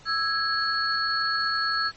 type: tone cluster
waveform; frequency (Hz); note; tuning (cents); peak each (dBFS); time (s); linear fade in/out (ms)
sine; 1318 / 1654 / 4375; E6 / G#6 / C#8; -1 / -8 / -24; -27; 0.05-1.92; 50
effects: pink hiss -51 dBFS RMS until 1.96 s + MP3 32 kbps